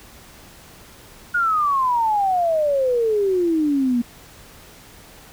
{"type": "exponential sweep", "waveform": "sine", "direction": "down", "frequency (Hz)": [1454, 233.8], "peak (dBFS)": -16, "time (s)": [1.34, 4.02], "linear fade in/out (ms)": 10, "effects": ["pink hiss -45 dBFS RMS until 5.32 s"]}